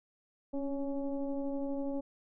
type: tone with frequency modulation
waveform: sine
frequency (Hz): 275.9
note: C#4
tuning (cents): -8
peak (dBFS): -32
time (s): 0.53-2.01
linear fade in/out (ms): 10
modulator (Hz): 282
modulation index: 1.1
effects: none